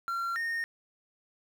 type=tone pair in turn; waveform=triangle; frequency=1371 / 1841.2 Hz; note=F6 / A#6; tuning=-32 / -22 cents; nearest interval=perfect fourth; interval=510 cents; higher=second; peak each=-28 dBFS; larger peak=neither; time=0.08-0.36 / 0.36-0.64 s; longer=neither; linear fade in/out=0 ms; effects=9-bit